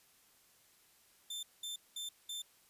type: tone bursts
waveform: sawtooth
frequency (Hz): 3557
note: A7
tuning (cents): +18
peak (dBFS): -37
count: 4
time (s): 1.3-2.42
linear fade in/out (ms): 5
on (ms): 130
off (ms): 200
effects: white hiss -67 dBFS RMS until 2.69 s + resampled to 32000 Hz